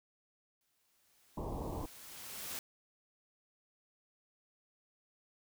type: noise with exponential growth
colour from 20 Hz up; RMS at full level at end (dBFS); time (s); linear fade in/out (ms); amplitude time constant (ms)
white; -41; 0.61-2.59; 1; 430
type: low-pass noise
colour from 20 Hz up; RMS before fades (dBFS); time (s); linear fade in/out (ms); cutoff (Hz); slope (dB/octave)
pink; -40; 1.37-1.86; 5; 1100; 96
effects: none